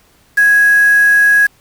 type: tone with quantisation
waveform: sine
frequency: 1661.2 Hz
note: G#6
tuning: in tune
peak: -6 dBFS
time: 0.37-1.47 s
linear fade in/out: 10 ms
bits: 4
effects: pink hiss -51 dBFS RMS until 1.6 s